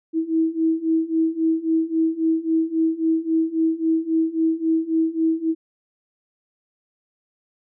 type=beating tone pair; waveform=sine; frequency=321.5 / 325.2 Hz; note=E4 / E4; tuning=-43 / -23 cents; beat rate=3.7 Hz; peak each=-22 / -20 dBFS; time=0.13-5.55 s; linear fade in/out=50 ms; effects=none